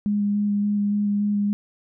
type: tone with vibrato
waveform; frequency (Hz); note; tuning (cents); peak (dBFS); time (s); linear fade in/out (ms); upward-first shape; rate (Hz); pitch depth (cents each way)
sine; 205.2; G#3; -21; -19; 0.06-1.53; 0; square; 3.5; 10
effects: none